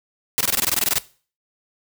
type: noise bursts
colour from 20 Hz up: white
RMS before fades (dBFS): -19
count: 13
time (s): 0.38-0.983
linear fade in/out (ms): 0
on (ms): 27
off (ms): 21
effects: noise-tail reverb RT60 0.4 s tail -19 dB re dry